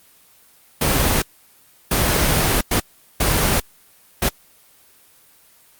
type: noise bursts at uneven times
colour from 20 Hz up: pink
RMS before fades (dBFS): -17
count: 5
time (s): 0.81-1.22 / 1.91-2.61 / 2.71-2.8 / 3.2-3.6 / 4.22-4.29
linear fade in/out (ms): 5
effects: white hiss -52 dBFS RMS until 5.79 s + Opus 24 kbps